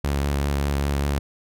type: tone with vibrato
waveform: sawtooth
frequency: 70.7 Hz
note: C#2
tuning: 35 cents sharp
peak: -17 dBFS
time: 0.04-1.19 s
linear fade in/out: 5 ms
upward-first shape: triangle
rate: 5.1 Hz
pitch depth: 26 cents each way
effects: none